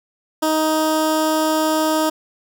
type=tone with notch filter; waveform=15% pulse; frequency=313 Hz; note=D#4; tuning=10 cents sharp; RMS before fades=-18 dBFS; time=0.42-2.1 s; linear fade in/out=10 ms; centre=2300 Hz; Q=1.4; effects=none